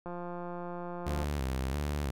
click train, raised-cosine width 1 ms, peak -27 dBFS, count 207, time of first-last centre 0.06-1.237 s, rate 175 Hz
sawtooth tone with vibrato, 69.3 Hz, C#2, in tune, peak -27 dBFS, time 1.06-2.11 s, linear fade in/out 10 ms, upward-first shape square, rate 1.5 Hz, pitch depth 98 cents each way
effects none

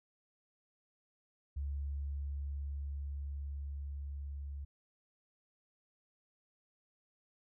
sine tone with level ramp, 70.6 Hz, C#2, 32 cents sharp, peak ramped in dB -35 to -40 dBFS, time 1.56-4.65 s, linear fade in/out 10 ms, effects none

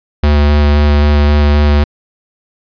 square tone with vibrato, 73.4 Hz, D2, in tune, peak -7 dBFS, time 0.23-1.84 s, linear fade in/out 5 ms, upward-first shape square, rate 3.8 Hz, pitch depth 10 cents each way, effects resampled to 11025 Hz

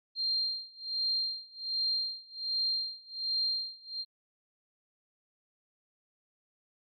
sine tone with tremolo, 4186 Hz, C8, in tune, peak -27 dBFS, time 0.15-4.05 s, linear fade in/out 50 ms, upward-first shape sine, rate 1.3 Hz, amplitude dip 95%, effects AAC 64 kbps

